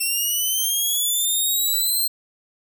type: linear sweep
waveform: 5% pulse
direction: up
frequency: 2693 to 4186 Hz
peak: -12 dBFS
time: 0-2.08 s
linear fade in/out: 10 ms
effects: none